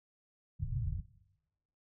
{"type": "low-pass noise", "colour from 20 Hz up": "white", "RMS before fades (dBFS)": -36, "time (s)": [0.59, 1.01], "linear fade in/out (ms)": 10, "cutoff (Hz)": 140, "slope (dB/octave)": 48, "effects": ["noise-tail reverb RT60 0.9 s tail -17 dB re dry"]}